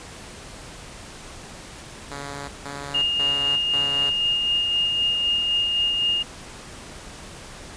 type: tone bursts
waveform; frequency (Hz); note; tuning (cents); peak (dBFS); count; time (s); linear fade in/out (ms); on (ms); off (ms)
5% pulse; 141.4; C#3; +35; -21; 4; 2.11-4.1; 5; 370; 170
type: tone with tremolo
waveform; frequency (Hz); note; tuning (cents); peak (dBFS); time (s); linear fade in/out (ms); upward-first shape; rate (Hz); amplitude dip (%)
sine; 2837; F7; +27; -18; 2.94-6.23; 10; sine; 3.9; 30
effects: pink hiss -40 dBFS RMS until 7.76 s + resampled to 22050 Hz